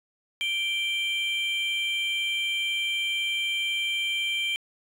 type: tone pair together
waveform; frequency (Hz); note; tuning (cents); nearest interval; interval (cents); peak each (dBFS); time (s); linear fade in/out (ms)
triangle; 2353 / 3141; D7 / G7; +3 / +3; perfect fourth; 500; -26; 0.41-4.56; 0
effects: tanh soft clip ceiling -16 dBFS